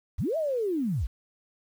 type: linear two-way sweep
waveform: sine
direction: up then down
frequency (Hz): 38.11 to 665 to 38.11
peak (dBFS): -25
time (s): 0.18-1.07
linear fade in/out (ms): 10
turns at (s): 0.37
effects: 9-bit